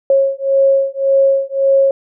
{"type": "beating tone pair", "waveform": "sine", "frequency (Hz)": [544, 545.8], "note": ["C#5", "C#5"], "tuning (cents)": [-33, -27], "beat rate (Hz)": 1.8, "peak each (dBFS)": [-13, -13], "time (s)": [0.1, 1.91], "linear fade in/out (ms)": 2, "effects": []}